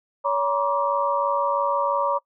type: tone cluster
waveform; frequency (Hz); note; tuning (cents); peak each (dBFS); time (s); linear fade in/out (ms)
sine; 564 / 955 / 1061 / 1164; C#5 / A#5 / C6 / D6; +30 / +42 / +24 / -16; -24 / -23 / -30 / -26; 0.24-2.19; 20
effects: noise-tail reverb RT60 0.1 s tail -22 dB re dry